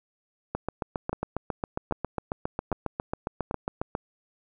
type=two click trains; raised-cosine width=1 ms; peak=-15 / -14 dBFS; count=4 / 26; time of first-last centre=1.13-3.511 / 0.55-3.951 s; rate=1.26 / 7.35 Hz; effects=none